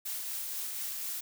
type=noise with tremolo; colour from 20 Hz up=blue; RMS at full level=-36 dBFS; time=0.05-1.21 s; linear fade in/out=10 ms; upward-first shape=triangle; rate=4.1 Hz; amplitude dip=25%; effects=none